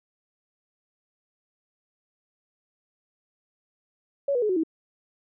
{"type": "tone with pitch steps", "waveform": "sine", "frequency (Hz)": [560, 487.5, 424.4, 369.5, 321.6], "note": ["C#5", "B4", "G#4", "F#4", "E4"], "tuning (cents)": [18, -23, 38, -2, -43], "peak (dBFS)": -21, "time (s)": [4.28, 4.635], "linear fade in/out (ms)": 5, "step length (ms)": 71, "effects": []}